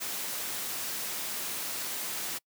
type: noise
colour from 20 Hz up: white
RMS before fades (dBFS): -35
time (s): 0-2.39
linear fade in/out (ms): 20
effects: noise-tail reverb RT60 0.1 s tail -26 dB re dry + high-pass 150 Hz 12 dB/octave